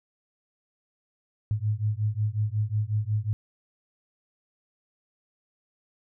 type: beating tone pair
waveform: sine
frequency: 103.83 / 109.33 Hz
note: G#2 / A2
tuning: 0 / -11 cents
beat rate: 5.5 Hz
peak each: -27 dBFS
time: 1.51-3.33 s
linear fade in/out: 0 ms
effects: none